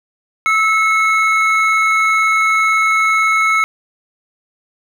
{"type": "tone pair together", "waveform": "triangle", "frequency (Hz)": [1306, 2184], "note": ["E6", "C#7"], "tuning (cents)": [-17, -26], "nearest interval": "major sixth", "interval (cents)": 891, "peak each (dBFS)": -12, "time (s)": [0.46, 3.64], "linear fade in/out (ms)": 0, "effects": []}